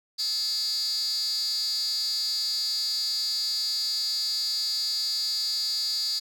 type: tone with high-pass filter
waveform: 15% pulse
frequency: 430.1 Hz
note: A4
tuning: 39 cents flat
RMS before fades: -28 dBFS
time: 0.18-6.2 s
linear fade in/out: 20 ms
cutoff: 4700 Hz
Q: 9.8
effects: none